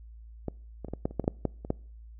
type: clicks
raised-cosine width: 2 ms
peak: -18 / -24 / -27 / -20 / -14 / -30 / -14 / -23 / -10 / -13 / -26 / -13 dBFS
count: 12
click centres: 0.483 / 0.847 / 0.884 / 0.936 / 1.055 / 1.11 / 1.197 / 1.242 / 1.279 / 1.453 / 1.649 / 1.704 s
effects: noise-tail reverb RT60 0.5 s tail -26 dB re dry + added 56 Hz sine -45 dBFS peak until 2.19 s